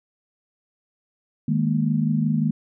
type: chord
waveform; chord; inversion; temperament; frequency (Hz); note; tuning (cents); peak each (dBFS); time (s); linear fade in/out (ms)
sine; D# suspended fourth; none; equal; 155.56 / 207.7 / 233.1; D#3 / G#3 / A#3; 0 / 0 / 0; -22 / -24 / -23; 1.48-2.51; 5
effects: none